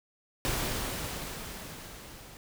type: noise with level ramp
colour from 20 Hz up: pink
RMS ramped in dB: -30 to -50 dBFS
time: 0.45-2.37 s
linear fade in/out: 0 ms
effects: none